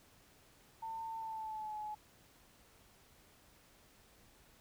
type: tone with pitch glide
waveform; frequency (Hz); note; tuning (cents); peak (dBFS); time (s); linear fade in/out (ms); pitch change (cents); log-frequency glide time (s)
sine; 899 to 849; A5 to G#5; +37 to +38; -40; 0.82-1.95; 10; -99; 1.16-1.78
effects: pink hiss -65 dBFS RMS until 4.6 s